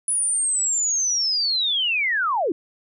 sine linear sweep, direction down, 9956 to 288.7 Hz, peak -19 dBFS, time 0.08-2.52 s, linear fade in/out 2 ms, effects none

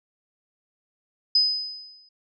sine tone with exponential decay, 5020 Hz, D#8, 15 cents sharp, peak -14 dBFS, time 1.35-2.09 s, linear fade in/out 5 ms, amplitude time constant 160 ms, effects none

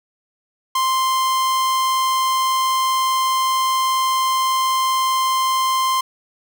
45% pulse tone, 1046.5 Hz, C6, in tune, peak -16 dBFS, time 0.75-6.01 s, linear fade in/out 5 ms, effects none

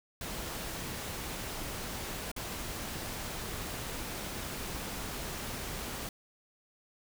pink noise with dropouts, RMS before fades -39 dBFS, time 0.21-6.09 s, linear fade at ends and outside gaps 2 ms, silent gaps 2.316-2.363 s, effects none

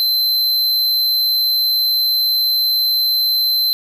square tone, 4083 Hz, C8, 43 cents flat, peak -14 dBFS, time 0-3.73 s, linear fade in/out 0 ms, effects none

